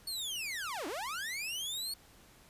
sawtooth linear two-way sweep, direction down then up, 4435 to 269.7 to 4435 Hz, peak -33 dBFS, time 0.07-1.94 s, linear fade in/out 5 ms, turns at 0.87 s, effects pink hiss -60 dBFS RMS until 2.49 s + resampled to 32000 Hz

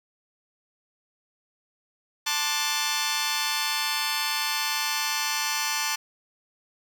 10% pulse chord, D dominant seventh, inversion second, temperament just, 881 / 1057.2 / 1174.7 / 1468.3 Hz, A5 / C6 / D6 / F#6, +2 / +18 / 0 / -14 cents, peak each -20 / -24 / -23 / -25 dBFS, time 2.26-5.96 s, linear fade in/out 10 ms, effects none

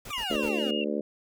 pink noise bursts, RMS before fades -42 dBFS, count 4, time 0.05-0.49 s, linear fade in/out 5 ms, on 65 ms, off 60 ms
25% pulse exponential sweep, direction down, 1244.5 to 233.1 Hz, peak -30 dBFS, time 0.1-0.71 s, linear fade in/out 5 ms
sine tone with vibrato, 2794 Hz, F7, in tune, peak -31 dBFS, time 0.13-0.84 s, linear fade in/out 2 ms, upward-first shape square, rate 2.2 Hz, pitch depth 34 cents each way
harmonic tone, 73.42 Hz, D2, in tune, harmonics 3 / 4 / 5 / 6 / 7 / 8, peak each -32 / -33 / -34 / -35 / -35 / -36 dBFS, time 0.3-1.01 s, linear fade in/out 5 ms
effects none

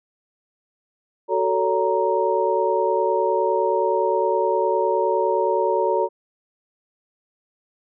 sine tone cluster, 373.9 / 443.6 / 566 / 934 Hz, F#4 / A4 / C#5 / A#5, +18 / +14 / +36 / +3 cents, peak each -23 dBFS, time 1.28-6.09 s, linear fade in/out 50 ms, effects none

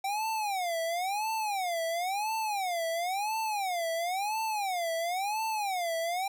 square tone with vibrato, 764 Hz, G5, 45 cents flat, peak -30 dBFS, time 0.04-6.28 s, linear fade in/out 5 ms, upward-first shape sine, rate 0.97 Hz, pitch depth 260 cents each way, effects none

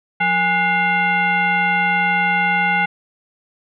sine tone with frequency modulation, 1464 Hz, F#6, 19 cents flat, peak -14 dBFS, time 0.2-2.86 s, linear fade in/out 10 ms, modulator 643 Hz, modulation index 1.6, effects none

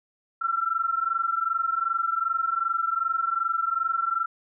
sine tone pair together, 1338 / 1360.6 Hz, E6 / F6, +25 / -46 cents, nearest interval unison, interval 29 cents, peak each -26 dBFS, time 0.41-4.26 s, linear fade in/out 10 ms, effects none

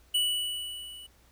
square tone with level ramp, 2953 Hz, F#7, 4 cents flat, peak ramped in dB -23 to -45 dBFS, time 0.14-1.07 s, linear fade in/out 10 ms, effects added 60 Hz sine -60 dBFS peak until 1.31 s + pink hiss -63 dBFS RMS until 1.31 s

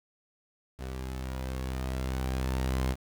sawtooth tone with level ramp, 64.8 Hz, C2, 16 cents flat, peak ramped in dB -32 to -22 dBFS, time 0.77-2.96 s, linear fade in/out 50 ms, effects 8-bit

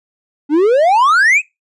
triangle exponential sweep, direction up, 280 to 2637 Hz, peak -6 dBFS, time 0.49-1.42 s, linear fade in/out 50 ms, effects noise-tail reverb RT60 0.2 s tail -22 dB re dry + resampled to 24000 Hz

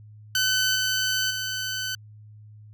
15% pulse tone with level steps, 1516 Hz, F#6, 42 cents sharp, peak -14 / -16 / -21 dBFS, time 0.35-1.95 s, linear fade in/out 2 ms, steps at 0.75 / 1.3 s, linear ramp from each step 10 ms, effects added 106 Hz sine -44 dBFS peak until 2.73 s

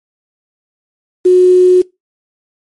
sine tone with quantisation, 364.6 Hz, F#4, 25 cents flat, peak -3 dBFS, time 1.25-1.82 s, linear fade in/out 10 ms, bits 5, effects noise-tail reverb RT60 0.2 s tail -22 dB re dry + MP3 48 kbps

